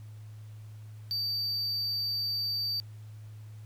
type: tone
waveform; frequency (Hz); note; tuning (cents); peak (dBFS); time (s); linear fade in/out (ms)
triangle; 4627; D8; -27; -28; 1.11-2.8; 0
effects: added 107 Hz sine -43 dBFS peak until 3.65 s + pink hiss -63 dBFS RMS until 3.65 s